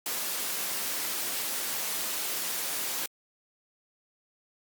white noise, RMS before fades -32 dBFS, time 0.06-3.06 s, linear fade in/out 2 ms, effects high-pass 200 Hz 12 dB/octave + Opus 48 kbps

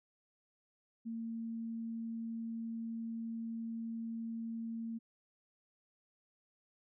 sine tone, 227.9 Hz, A#3, 39 cents flat, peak -38 dBFS, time 1.05-4.99 s, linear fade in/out 20 ms, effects none

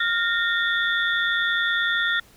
sine tone cluster, 1407 / 1838 / 3427 / 3597 Hz, F6 / A#6 / A7 / A7, +12 / -25 / -46 / +37 cents, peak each -24 / -23 / -29 / -31 dBFS, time 0-2.2 s, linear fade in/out 5 ms, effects pink hiss -53 dBFS RMS until 2.36 s

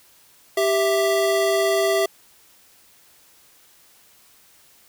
square tone pair together, 392.3 / 659.3 Hz, G4 / E5, +1 / 0 cents, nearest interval major sixth, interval 899 cents, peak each -21 dBFS, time 0.57-2.06 s, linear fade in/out 5 ms, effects white hiss -54 dBFS RMS until 4.88 s

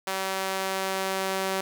sawtooth tone with high-pass filter sweep, 191.3 Hz, G3, 42 cents flat, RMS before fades -29 dBFS, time 0.07-1.61 s, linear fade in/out 5 ms, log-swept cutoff 650 to 430 Hz, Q 0.8, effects none

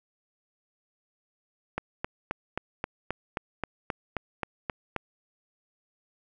click train, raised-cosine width 0.5 ms, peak -14 dBFS, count 13, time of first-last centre 1.78-4.963 s, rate 3.77 Hz, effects none

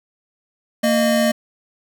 square tone pair together, 229.5 / 613 Hz, A#3 / D#5, -27 / -26 cents, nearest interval octave + perfect fourth, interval 1701 cents, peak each -18 dBFS, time 0.83-1.32 s, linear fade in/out 10 ms, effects none

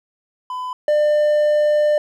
triangle tone pair in turn, 1006 / 598.2 Hz, B5 / D5, +32 / +32 cents, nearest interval major sixth, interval 900 cents, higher first, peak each -22 / -11 dBFS, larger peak second, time 0.5-0.73 / 0.88-1.98 s, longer second, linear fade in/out 2 ms, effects none

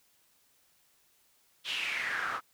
pink noise with band-pass filter sweep, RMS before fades -34 dBFS, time 1.64-2.41 s, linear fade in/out 50 ms, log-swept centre 3300 to 1200 Hz, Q 4.7, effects white hiss -68 dBFS RMS until 2.53 s

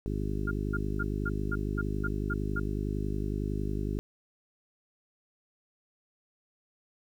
harmonic tone, 50.9 Hz, G#1, 34 cents flat, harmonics 1 / 2 / 3 / 4 / 5 / 6 / 7 / 8, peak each -33 / -36 / -38 / -39 / -40 / -41 / -41 / -42 dBFS, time 0.06-3.99 s, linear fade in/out 0 ms
sine tone bursts, 1408 Hz, F6, 14 cents sharp, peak -30 dBFS, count 9, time 0.47-2.599 s, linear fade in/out 10 ms, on 41 ms, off 220 ms
effects 10-bit

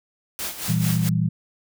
white noise with tremolo, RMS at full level -28 dBFS, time 0.39-1.09 s, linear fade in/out 0 ms, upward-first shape sine, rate 4.5 Hz, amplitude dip 70%
sine chord, E diminished, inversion second, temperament equal, 116.54 / 164.81 / 196 Hz, Bb2 / E3 / G3, 0 / 0 / 0 cents, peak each -23 / -21 / -26 dBFS, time 0.68-1.29 s, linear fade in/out 10 ms
effects none

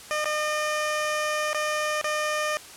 15% pulse tone with dropouts, 607 Hz, D#5, 43 cents flat, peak -18 dBFS, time 0.11-2.57 s, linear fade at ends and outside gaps 0 ms, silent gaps 0.244-0.256 / 1.531-1.546 / 2.013-2.043 s, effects white hiss -44 dBFS RMS until 2.76 s + low-pass 10000 Hz 12 dB/octave

